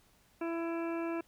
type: harmonic tone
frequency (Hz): 333.8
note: E4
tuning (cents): +22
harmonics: 1 / 2 / 3 / 4 / 5 / 7 / 8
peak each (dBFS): -34 / -41 / -45 / -47 / -50 / -50 / -52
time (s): 0.41-1.21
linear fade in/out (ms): 5
effects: pink hiss -67 dBFS RMS until 1.27 s